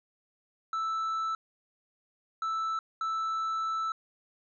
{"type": "tone bursts at uneven times", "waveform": "triangle", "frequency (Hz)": 1318.5, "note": "E6", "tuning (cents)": 0, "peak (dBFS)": -27, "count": 3, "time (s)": [[0.73, 1.35], [2.42, 2.79], [3.01, 3.92]], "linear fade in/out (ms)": 2, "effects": ["resampled to 16000 Hz"]}